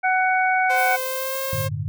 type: harmonic tone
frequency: 746 Hz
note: F#5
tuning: 14 cents sharp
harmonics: 1 / 2 / 3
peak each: -19 / -22 / -24 dBFS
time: 0.03-0.97 s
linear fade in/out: 20 ms
type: tone with pitch glide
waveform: sawtooth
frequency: 518 to 533.8 Hz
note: C5 to C5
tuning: -17 to +35 cents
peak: -22 dBFS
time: 0.69-1.69 s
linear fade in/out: 20 ms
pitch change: +52 cents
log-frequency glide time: 1.02-1.39 s
type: noise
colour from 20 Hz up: violet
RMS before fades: -31 dBFS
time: 0.74-1.68 s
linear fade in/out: 50 ms
type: chord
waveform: sine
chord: G suspended second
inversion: none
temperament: equal with one note detuned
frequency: 95.54 / 110 / 146.83 Hz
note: G2 / A2 / D3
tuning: -44 / 0 / 0 cents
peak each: -29 / -28 / -28 dBFS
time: 1.53-1.88 s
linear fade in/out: 0 ms
effects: none